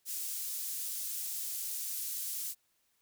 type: high-pass noise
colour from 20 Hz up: pink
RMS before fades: -38 dBFS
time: 0.05-2.55 s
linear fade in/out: 50 ms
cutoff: 8400 Hz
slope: 12 dB/octave
effects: white hiss -75 dBFS RMS until 3.01 s